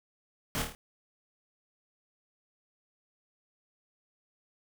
pink noise with echo, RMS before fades -33 dBFS, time 0.55-0.62 s, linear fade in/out 0 ms, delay 26 ms, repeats 5, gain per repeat -4 dB, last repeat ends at 0.75 s, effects none

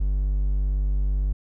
triangle tone, 49 Hz, G1, in tune, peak -18 dBFS, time 0-1.33 s, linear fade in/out 10 ms, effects none

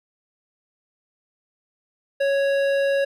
sine tone with hard clipping, 554.4 Hz, C#5, in tune, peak -20 dBFS, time 2.2-3.05 s, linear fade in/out 10 ms, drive 12 dB, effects none

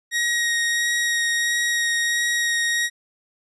sawtooth tone with vibrato, 1884 Hz, A#6, 18 cents sharp, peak -16 dBFS, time 0.11-2.9 s, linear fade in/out 50 ms, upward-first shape sine, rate 1.5 Hz, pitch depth 11 cents each way, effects resampled to 24000 Hz

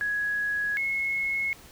sine tone pair in turn, 1670 / 2176 Hz, G#6 / C#7, +9 / -33 cents, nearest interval perfect fourth, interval 458 cents, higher second, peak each -25 dBFS, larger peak neither, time 0.01-0.77 / 0.77-1.53 s, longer neither, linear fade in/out 0 ms, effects pink hiss -50 dBFS RMS until 1.71 s

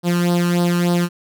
sawtooth tone with flanger, 174.61 Hz, F3, in tune, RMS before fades -17 dBFS, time 0.03-1.09 s, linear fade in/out 50 ms, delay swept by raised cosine 0.21 to 0.73 ms, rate 3.4 Hz, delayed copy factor +0.75, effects none

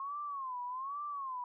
sine tone with vibrato, 1073 Hz, C6, 43 cents sharp, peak -37 dBFS, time 0-1.44 s, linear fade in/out 2 ms, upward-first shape sine, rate 1.2 Hz, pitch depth 160 cents each way, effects none

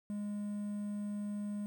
triangle tone with quantisation, 206.5 Hz, G#3, 10 cents flat, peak -34 dBFS, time 0.1-1.66 s, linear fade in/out 0 ms, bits 10, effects none

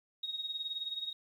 sine tone with tremolo, 3758 Hz, A#7, 13 cents sharp, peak -33 dBFS, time 0.23-1.13 s, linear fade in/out 5 ms, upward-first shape sine, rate 19 Hz, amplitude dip 70%, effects 11-bit

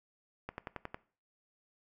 click train, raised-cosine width 0.5 ms, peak -24 dBFS, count 6, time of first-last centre 0.49-0.945 s, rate 11 Hz, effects noise-tail reverb RT60 0.4 s tail -19 dB re dry

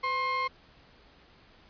30% pulse tone pair together, 506.1 / 1065 Hz, B4 / C6, +42 / +30 cents, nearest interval octave + minor second, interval 1288 cents, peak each -36 / -25 dBFS, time 0.03-0.48 s, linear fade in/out 10 ms, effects pink hiss -58 dBFS RMS until 1.69 s + resampled to 11025 Hz

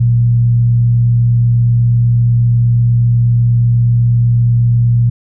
sine tone with frequency modulation, 118.4 Hz, A#2, 27 cents sharp, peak -7 dBFS, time 0-5.1 s, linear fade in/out 10 ms, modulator 68.2 Hz, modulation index 0.22, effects none

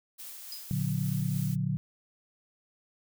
blue noise with tremolo, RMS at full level -43 dBFS, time 0.18-1.56 s, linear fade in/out 20 ms, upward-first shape sine, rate 3.5 Hz, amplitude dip 25%
sine tone with exponential decay, 4978 Hz, D#8, in tune, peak -36 dBFS, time 0.52-0.73 s, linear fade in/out 1 ms, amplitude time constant 44 ms
sine chord, Bb augmented, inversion none, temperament just, 116.54 / 145.68 / 182.1 Hz, Bb2 / D3 / F#3, 0 / -14 / -27 cents, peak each -33 / -30 / -32 dBFS, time 0.71-1.77 s, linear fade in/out 0 ms
effects none

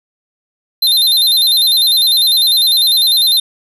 square tone with vibrato, 3862 Hz, B7, 39 cents flat, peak -9 dBFS, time 0.82-3.4 s, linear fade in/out 5 ms, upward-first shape square, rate 10 Hz, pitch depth 100 cents each way, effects none

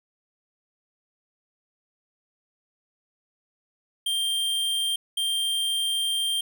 square tone pair in turn, 3176 / 3176 Hz, G7 / G7, +22 / +22 cents, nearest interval unison, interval 0 cents, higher neither, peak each -24 dBFS, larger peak neither, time 4.06-4.96 / 5.17-6.41 s, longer second, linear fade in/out 5 ms, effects none

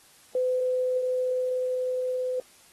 sine tone with level ramp, 507 Hz, B4, 45 cents sharp, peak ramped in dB -22 to -26 dBFS, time 0.35-2.4 s, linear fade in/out 2 ms, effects white hiss -56 dBFS RMS until 2.72 s + AAC 32 kbps

